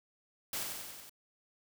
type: noise with echo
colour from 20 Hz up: white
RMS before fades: -37 dBFS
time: 0.53-0.63 s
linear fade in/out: 2 ms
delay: 93 ms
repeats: 5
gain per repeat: -3 dB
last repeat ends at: 1.095 s
effects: none